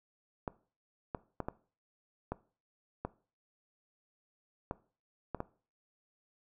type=clicks; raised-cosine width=1 ms; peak=-21 dBFS; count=9; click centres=0.478 / 1.148 / 1.403 / 1.485 / 2.32 / 3.05 / 4.711 / 5.347 / 5.404 s; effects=noise-tail reverb RT60 0.4 s tail -19 dB re dry